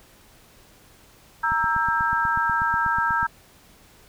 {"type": "chord", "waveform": "sine", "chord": "E diminished", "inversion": "second", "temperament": "equal with one note detuned", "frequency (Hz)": [932.3, 1318.5, 1598.2], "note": ["Bb5", "E6", "G6"], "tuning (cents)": [0, 0, 33], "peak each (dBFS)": -24, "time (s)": [1.43, 3.27], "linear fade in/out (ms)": 10}
{"type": "click train", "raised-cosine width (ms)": 5, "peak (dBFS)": -22, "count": 15, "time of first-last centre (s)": [1.52, 3.229], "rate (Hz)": 8.19}
{"effects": ["pink hiss -53 dBFS RMS until 4.08 s"]}